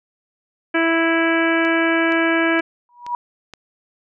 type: harmonic tone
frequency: 329.6 Hz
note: E4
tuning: in tune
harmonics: 1 / 2 / 3 / 4 / 5 / 6 / 7 / 8 / 9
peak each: -18 / -23 / -28 / -27 / -21 / -31 / -24 / -35 / -33 dBFS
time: 0.74-2.61 s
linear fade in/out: 10 ms
type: click train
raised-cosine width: 0.2 ms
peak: -20 dBFS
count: 5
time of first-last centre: 1.65-3.537 s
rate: 2.12 Hz
type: tone with exponential growth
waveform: sine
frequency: 966 Hz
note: B5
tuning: 39 cents flat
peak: -17 dBFS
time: 2.89-3.15 s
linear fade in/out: 1 ms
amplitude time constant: 55 ms
effects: none